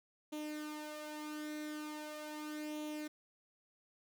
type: tone with flanger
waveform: sawtooth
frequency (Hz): 302.8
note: D#4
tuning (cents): -47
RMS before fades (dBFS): -44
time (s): 0.32-3.08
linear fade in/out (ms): 10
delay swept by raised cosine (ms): 0.3 to 2.8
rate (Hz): 0.4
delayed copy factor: +0.6
effects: none